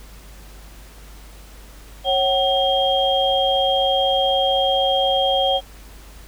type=tone cluster; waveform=sine; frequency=547 / 756 / 3224 Hz; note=C#5 / F#5 / G7; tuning=-23 / +37 / +48 cents; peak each=-20 dBFS; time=2.04-5.61 s; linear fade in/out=50 ms; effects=added 50 Hz sine -40 dBFS peak until 6.27 s + pink hiss -46 dBFS RMS until 6.27 s